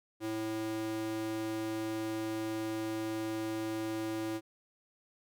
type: tone with high-pass filter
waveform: square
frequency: 109.8 Hz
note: A2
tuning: 3 cents flat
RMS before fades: -36 dBFS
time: 0.2-4.41 s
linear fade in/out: 50 ms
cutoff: 270 Hz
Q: 3.2
effects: none